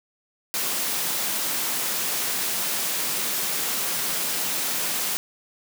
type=high-pass noise; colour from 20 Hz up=white; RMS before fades=-26 dBFS; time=0.54-5.17 s; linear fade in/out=0 ms; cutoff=140 Hz; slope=48 dB/octave; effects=none